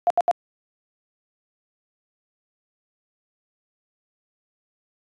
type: tone bursts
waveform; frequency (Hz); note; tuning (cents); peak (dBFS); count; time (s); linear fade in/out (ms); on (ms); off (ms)
sine; 698.5; F5; 0; -14; 3; 0.07-0.312; 0; 32; 73
effects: high-pass 400 Hz 12 dB/octave + resampled to 24000 Hz